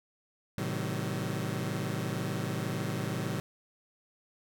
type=chord; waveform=sawtooth; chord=A diminished seventh; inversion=none; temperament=just; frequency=110 / 132 / 158.4 / 190.08 Hz; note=A2 / C3 / Eb3 / Gb3; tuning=0 / +16 / +31 / +47 cents; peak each=-33 dBFS; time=0.58-3.4 s; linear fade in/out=0 ms; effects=none